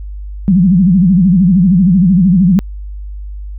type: tone with vibrato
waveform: sine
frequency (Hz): 183.4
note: F#3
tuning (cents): -15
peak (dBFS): -5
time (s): 0.48-2.59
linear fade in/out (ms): 0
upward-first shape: sine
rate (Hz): 13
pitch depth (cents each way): 170
effects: added 50 Hz sine -22 dBFS peak until 3.58 s